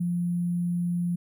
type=tone with sample-and-hold; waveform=sine; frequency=174.61 Hz; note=F3; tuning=in tune; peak=-24 dBFS; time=0-1.16 s; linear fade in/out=10 ms; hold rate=11025 Hz; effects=none